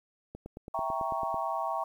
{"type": "click train", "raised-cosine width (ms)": 2, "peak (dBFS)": -28, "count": 10, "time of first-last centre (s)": [0.35, 1.343], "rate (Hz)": 9.06}
{"type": "chord", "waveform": "sine", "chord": "E diminished seventh", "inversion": "none", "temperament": "equal", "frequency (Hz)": [659.3, 784, 932.3, 1108.7], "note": ["E5", "G5", "Bb5", "Db6"], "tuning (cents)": [0, 0, 0, 0], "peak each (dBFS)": -35, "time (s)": [0.74, 1.84], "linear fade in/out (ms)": 5}
{"effects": ["10-bit"]}